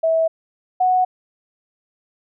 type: tone pair in turn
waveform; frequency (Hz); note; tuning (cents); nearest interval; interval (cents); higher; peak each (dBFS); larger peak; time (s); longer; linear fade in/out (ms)
sine; 650 / 737.6; E5 / F#5; -24 / -6; major second; 218; second; -14 / -13; second; 0.03-0.28 / 0.8-1.05; neither; 10
effects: none